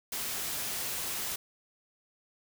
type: noise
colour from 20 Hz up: white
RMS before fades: -35 dBFS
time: 0.12-1.36 s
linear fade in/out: 5 ms
effects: none